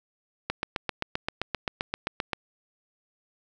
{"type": "click train", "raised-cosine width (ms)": 0.3, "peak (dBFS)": -11, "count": 15, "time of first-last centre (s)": [0.5, 2.332], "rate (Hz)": 7.64, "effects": []}